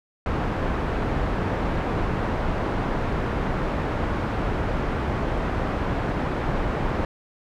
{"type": "low-pass noise", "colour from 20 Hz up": "pink", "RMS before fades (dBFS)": -25, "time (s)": [0.26, 7.05], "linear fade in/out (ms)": 2, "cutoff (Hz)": 1400, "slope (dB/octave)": 12, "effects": []}